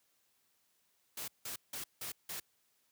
white noise bursts, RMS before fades -42 dBFS, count 5, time 1.17-2.4 s, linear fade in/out 5 ms, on 110 ms, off 170 ms, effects white hiss -75 dBFS RMS until 2.91 s + high-pass 60 Hz 12 dB/octave

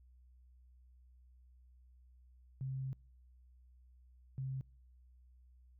sine tone bursts at uneven times, 132.7 Hz, C3, 25 cents sharp, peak -37 dBFS, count 2, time 2.61-2.93 / 4.38-4.61 s, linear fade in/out 0 ms, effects noise-tail reverb RT60 0.5 s tail -26 dB re dry + added 62 Hz sine -60 dBFS peak until 5.79 s

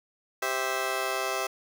15% pulse chord, C major, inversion second, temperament just, 392.4 / 523.3 / 654.1 Hz, G4 / C5 / E5, +2 / 0 / -14 cents, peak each -26 / -27 / -25 dBFS, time 0.42-1.47 s, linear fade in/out 5 ms, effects none

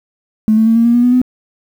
triangle tone with pitch steps, 216.6 / 221.3 / 226.1 / 230.9 / 235.9 / 241 / 246.2 / 251.6 Hz, A3 / A3 / A3 / A#3 / A#3 / B3 / B3 / B3, -27 / +10 / +47 / -16 / +21 / -42 / -5 / +32 cents, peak -3 dBFS, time 0.48-1.216 s, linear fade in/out 0 ms, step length 92 ms, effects tanh soft clip ceiling -5 dBFS + 7-bit

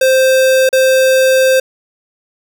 square tone with dropouts, 523.3 Hz, C5, in tune, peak -8 dBFS, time 0.01-1.6 s, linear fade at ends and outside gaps 5 ms, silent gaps 0.691-0.728 s, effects none

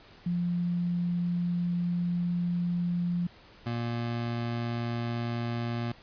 sine / 25% pulse tone pair in turn, 174.61 / 118.06 Hz, F3 / A#2, 0 / +22 cents, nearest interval perfect fifth, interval 678 cents, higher first, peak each -26 dBFS, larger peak neither, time 0.26-3.27 / 3.66-5.92 s, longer first, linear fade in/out 5 ms, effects pink hiss -54 dBFS RMS until 6.02 s + resampled to 11025 Hz

